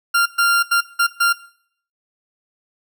40% pulse tone bursts at uneven times, 1391 Hz, F6, 7 cents flat, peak -12 dBFS, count 5, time 0.14-0.26 / 0.38-0.63 / 0.71-0.81 / 0.99-1.07 / 1.2-1.33 s, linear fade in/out 10 ms, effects noise-tail reverb RT60 0.6 s tail -19 dB re dry

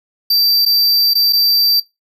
square tone with dropouts, 4673 Hz, D8, 9 cents flat, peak -11 dBFS, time 0.3-1.8 s, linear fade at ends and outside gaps 5 ms, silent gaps 0.652-0.661 / 1.136-1.152 / 1.326-1.331 s, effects noise-tail reverb RT60 0.2 s tail -20 dB re dry

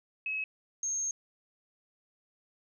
sine tone pair in turn, 2569 / 6438 Hz, E7 / G8, -45 / +45 cents, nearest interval octave + major third, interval 1590 cents, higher second, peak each -31 / -30 dBFS, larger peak second, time 0.26-0.44 / 0.83-1.11 s, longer second, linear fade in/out 2 ms, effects none

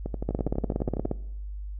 two click trains, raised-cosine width 2 ms, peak -18 / -13 dBFS, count 13 / 15, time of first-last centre 0.06-1.052 / 0.29-1.114 s, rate 12.1 / 17 Hz, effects noise-tail reverb RT60 0.9 s tail -21 dB re dry + added 50 Hz sine -33 dBFS peak until 1.79 s

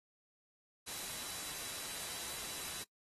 sine tone in noise, 3946 Hz, B7, 2 cents flat, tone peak -53 dBFS, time 0.86-2.84 s, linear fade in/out 20 ms, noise white, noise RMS -43 dBFS, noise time 0.86-2.84 s, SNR -13 dB, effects noise-tail reverb RT60 0.1 s tail -22 dB re dry + AAC 32 kbps

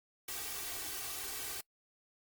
white noise with comb filter, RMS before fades -41 dBFS, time 0.28-1.61 s, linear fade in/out 5 ms, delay 2.6 ms, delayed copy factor +0.85, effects noise-tail reverb RT60 0.1 s tail -24 dB re dry + Opus 48 kbps

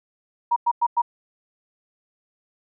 sine tone bursts, 950 Hz, A#5, 33 cents sharp, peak -16 dBFS, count 4, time 0.51-1.019 s, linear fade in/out 10 ms, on 53 ms, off 99 ms, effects none

